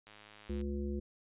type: click train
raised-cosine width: 0.2 ms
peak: -36 dBFS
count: 58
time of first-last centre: 0.07-0.613 s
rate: 105 Hz
type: harmonic tone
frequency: 70.9 Hz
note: C#2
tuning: 40 cents sharp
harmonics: 1 / 3 / 5 / 7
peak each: -37 / -39 / -41 / -49 dBFS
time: 0.49-1 s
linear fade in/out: 10 ms
effects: resampled to 8000 Hz